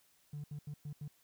triangle tone bursts at uneven times, 146.83 Hz, D3, in tune, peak -37 dBFS, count 5, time 0.33-0.44 / 0.51-0.59 / 0.67-0.74 / 0.85-0.93 / 1.01-1.08 s, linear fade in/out 5 ms, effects tanh soft clip ceiling -37 dBFS + white hiss -70 dBFS RMS until 1.23 s

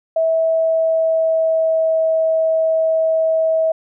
sine tone with pitch glide, 650 to 644 Hz, E5 to E5, -24 to -41 cents, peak -13 dBFS, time 0.16-3.72 s, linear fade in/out 5 ms, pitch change -17 cents, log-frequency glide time 0.45-1.99 s, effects none

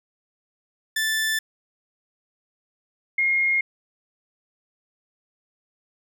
sawtooth / sine tone pair in turn, 1760 / 2141 Hz, A6 / C7, 0 / +39 cents, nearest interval minor third, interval 339 cents, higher second, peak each -18 dBFS, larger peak neither, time 0.96-1.39 / 3.18-3.61 s, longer neither, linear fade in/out 5 ms, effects none

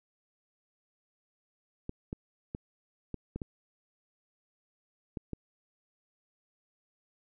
clicks, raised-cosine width 3 ms, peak -23 dBFS, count 8, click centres 1.894 / 2.129 / 2.549 / 3.143 / 3.36 / 3.418 / 5.172 / 5.333 s, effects none

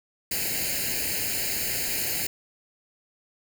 white noise with comb filter, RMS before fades -28 dBFS, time 0.31-2.27 s, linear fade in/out 5 ms, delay 0.43 ms, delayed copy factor +0.95, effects none

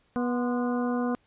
harmonic tone with a mistuned harmonic, 244.2 Hz, B3, 19 cents flat, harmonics 1 / 2 / 3 / 4 / 5 / 6, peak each -26 / -32 / -36 / -38 / -40 / -42 dBFS, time 0.16-1.15 s, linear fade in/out 0 ms, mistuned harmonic 4, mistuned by +100 cents, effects pink hiss -67 dBFS RMS until 1.26 s + resampled to 8000 Hz

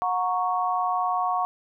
sine chord, F# major, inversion none, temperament equal with one note detuned, 727.3 / 932.3 / 1108.7 Hz, F#5 / A#5 / C#6, -30 / 0 / 0 cents, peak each -25 / -30 / -26 dBFS, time 0.02-1.45 s, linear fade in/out 0 ms, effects none

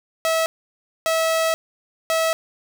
sawtooth tone bursts at uneven times, 649 Hz, E5, 27 cents flat, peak -14 dBFS, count 3, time 0.25-0.46 / 1.06-1.54 / 2.1-2.33 s, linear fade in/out 0 ms, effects none

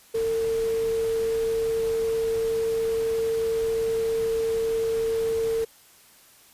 sine tone in noise, 451.8 Hz, A4, 46 cents sharp, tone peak -22 dBFS, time 0.14-5.65 s, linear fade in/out 10 ms, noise pink, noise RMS -40 dBFS, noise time 0.14-5.65 s, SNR +15 dB, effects white hiss -54 dBFS RMS until 6.53 s + resampled to 32000 Hz

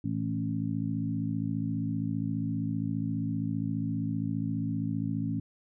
harmonic tone with a mistuned harmonic, 55 Hz, A1, in tune, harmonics 2 / 3 / 4 / 5, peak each -34 / -34 / -34 / -34 dBFS, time 0.04-5.4 s, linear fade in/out 5 ms, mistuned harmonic 2, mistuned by +22 cents, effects none

